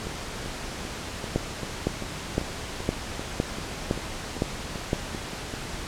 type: two click trains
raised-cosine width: 2 ms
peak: -9 / -20 dBFS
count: 8 / 15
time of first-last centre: 1.36-4.931 / 0.07-5.539 s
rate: 1.96 / 2.56 Hz
effects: pink hiss -35 dBFS RMS until 5.87 s + low-pass 8000 Hz 12 dB/octave